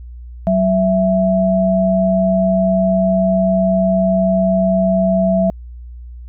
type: tone pair together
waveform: sine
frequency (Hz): 187.75 / 661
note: F#3 / E5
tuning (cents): +26 / +5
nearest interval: octave + minor seventh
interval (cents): 2179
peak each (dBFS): -14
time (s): 0.47-5.5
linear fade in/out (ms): 0
effects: added 60 Hz sine -30 dBFS peak until 6.28 s